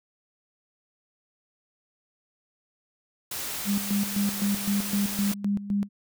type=noise; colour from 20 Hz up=white; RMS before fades=-33 dBFS; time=3.31-5.34 s; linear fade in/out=5 ms
type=tone with tremolo; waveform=sine; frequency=201.8 Hz; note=G#3; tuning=49 cents flat; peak=-22 dBFS; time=3.65-5.89 s; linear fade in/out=50 ms; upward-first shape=square; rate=3.9 Hz; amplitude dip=75%
effects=none